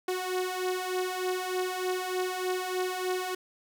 sawtooth beating tone pair, 365.7 / 369 Hz, F#4 / F#4, -20 / -5 cents, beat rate 3.3 Hz, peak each -30 / -27 dBFS, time 0.08-3.35 s, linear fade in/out 5 ms, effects none

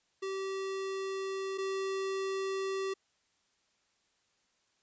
square tone pair in turn, 386.2 / 386.2 Hz, G4 / G4, -26 / -26 cents, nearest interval unison, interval 0 cents, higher neither, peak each -35 / -33 dBFS, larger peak second, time 0.22-1.58 / 1.58-2.94 s, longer neither, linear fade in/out 10 ms, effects white hiss -74 dBFS RMS until 4.82 s + resampled to 16000 Hz

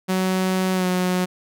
sawtooth tone with pitch glide, 186.8 to 182.22 Hz, F#3 to F#3, +17 to -26 cents, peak -15 dBFS, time 0.08-1.26 s, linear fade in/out 20 ms, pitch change -43 cents, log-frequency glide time 0.74-0.86 s, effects none

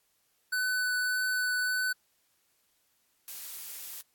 square tone with vibrato, 1499 Hz, F#6, 22 cents sharp, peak -28 dBFS, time 0.52-1.93 s, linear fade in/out 10 ms, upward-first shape triangle, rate 1.7 Hz, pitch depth 9 cents each way
blue noise, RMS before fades -41 dBFS, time 3.28-4.01 s, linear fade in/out 0 ms
effects white hiss -72 dBFS RMS until 4.14 s + AAC 64 kbps

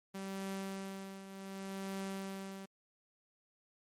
sawtooth tone with tremolo, 193.8 Hz, G3, 20 cents flat, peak -34 dBFS, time 0.14-2.66 s, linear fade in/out 10 ms, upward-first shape triangle, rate 0.67 Hz, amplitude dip 70%, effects MP3 64 kbps

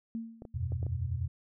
sine tone with exponential decay, 227.4 Hz, A#3, 43 cents flat, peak -31 dBFS, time 0.15-0.59 s, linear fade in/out 0 ms, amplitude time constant 94 ms
clicks, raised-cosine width 2 ms, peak -30 dBFS, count 5, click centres 0.421 / 0.452 / 0.721 / 0.829 / 0.866 s
sine chord, E suspended second, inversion none, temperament equal, 82.41 / 92.5 / 123.47 Hz, E2 / F#2 / B2, 0 / 0 / 0 cents, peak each -35 dBFS, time 0.54-1.28 s, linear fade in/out 10 ms
effects none

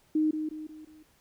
sine tone with echo, 309.6 Hz, D#4, 9 cents flat, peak -22 dBFS, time 0.15-0.31 s, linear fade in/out 5 ms, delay 180 ms, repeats 4, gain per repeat -7 dB, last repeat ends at 1.03 s, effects pink hiss -65 dBFS RMS until 1.2 s

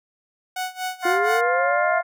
sawtooth tone with tremolo, 740 Hz, F#5, in tune, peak -20 dBFS, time 0.56-1.41 s, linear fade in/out 5 ms, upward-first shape sine, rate 4.2 Hz, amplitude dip 90%
harmonic tone, 351.5 Hz, F4, 11 cents sharp, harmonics 2 / 3 / 4 / 5 / 6, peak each -22 / -27 / -24 / -30 / -30 dBFS, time 1.02-2.03 s, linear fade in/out 50 ms
sine linear sweep, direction up, 349.2 to 669 Hz, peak -22 dBFS, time 1.05-2.01 s, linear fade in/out 5 ms
effects none

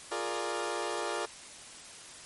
20% pulse chord, Bb dominant seventh, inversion second, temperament equal, 349.2 / 415.3 / 466.2 / 587.3 Hz, F4 / Ab4 / Bb4 / D5, 0 / 0 / 0 / 0 cents, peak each -33 dBFS, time 0.11-1.26 s, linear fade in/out 10 ms, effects white hiss -48 dBFS RMS until 2.25 s + MP3 48 kbps

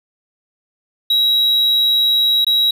triangle tone with dropouts, 3860 Hz, B7, 40 cents flat, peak -10 dBFS, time 1.1-2.71 s, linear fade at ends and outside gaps 5 ms, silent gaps 2.447-2.466 s, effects none

